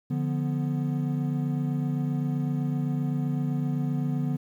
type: chord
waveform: triangle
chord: B diminished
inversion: first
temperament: equal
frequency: 146.83 / 174.61 / 246.9 Hz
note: D3 / F3 / B3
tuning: 0 / 0 / 0 cents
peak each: -25 / -31 / -28 dBFS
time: 0.1-4.37 s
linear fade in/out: 10 ms
effects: 10-bit